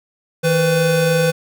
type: tone pair together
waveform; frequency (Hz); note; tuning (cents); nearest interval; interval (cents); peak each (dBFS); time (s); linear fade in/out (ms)
square; 159.9 / 503; D#3 / B4; +48 / +32; octave + minor sixth; 1984; -18 / -16; 0.43-1.32; 20
effects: none